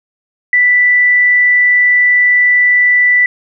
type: tone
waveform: sine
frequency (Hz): 1975.5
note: B6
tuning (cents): 0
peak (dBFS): -6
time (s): 0.53-3.26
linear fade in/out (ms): 2
effects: none